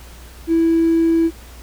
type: tone with hard clipping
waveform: triangle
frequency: 329.6 Hz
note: E4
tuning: in tune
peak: -12 dBFS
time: 0.47-1.31 s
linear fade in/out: 50 ms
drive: 3 dB
effects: added 60 Hz sine -37 dBFS peak until 1.62 s + pink hiss -43 dBFS RMS until 1.62 s